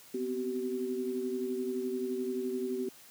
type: tone cluster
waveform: sine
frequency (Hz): 248.2 / 259.8 / 380.9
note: B3 / C4 / G4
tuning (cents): +9 / -12 / -50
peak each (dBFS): -37 / -40 / -33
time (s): 0.14-2.89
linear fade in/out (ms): 5
effects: white hiss -55 dBFS RMS until 3.1 s + high-pass 80 Hz 12 dB/octave